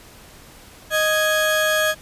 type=tone pair together; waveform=35% pulse; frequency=622.3 / 1661.3 Hz; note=D#5 / G#6; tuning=0 / 0 cents; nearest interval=octave + perfect fourth; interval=1700 cents; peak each=-18 dBFS; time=0.9-1.95 s; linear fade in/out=50 ms; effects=pink hiss -45 dBFS RMS until 2.01 s + resampled to 32000 Hz